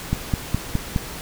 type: click train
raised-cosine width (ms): 5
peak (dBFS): -7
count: 5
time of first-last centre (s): 0.13-0.962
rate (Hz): 4.81
effects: pink hiss -34 dBFS RMS until 1.21 s